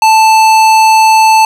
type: tone with hard clipping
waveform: sine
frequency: 880 Hz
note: A5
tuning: in tune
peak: -5 dBFS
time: 0.02-1.45 s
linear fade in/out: 2 ms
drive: 17 dB
effects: none